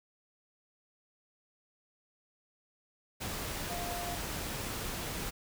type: tone in noise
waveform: sine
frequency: 700 Hz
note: F5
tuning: 4 cents sharp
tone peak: -39 dBFS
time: 3.69-4.16 s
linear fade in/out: 20 ms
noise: pink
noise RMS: -38 dBFS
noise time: 3.2-5.31 s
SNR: -4 dB
effects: none